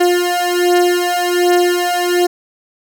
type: beating tone pair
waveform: 30% pulse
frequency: 353.3 / 354.6 Hz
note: F4 / F4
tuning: +20 / +26 cents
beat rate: 1.3 Hz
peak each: -12 dBFS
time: 0-2.27 s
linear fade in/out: 10 ms
effects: none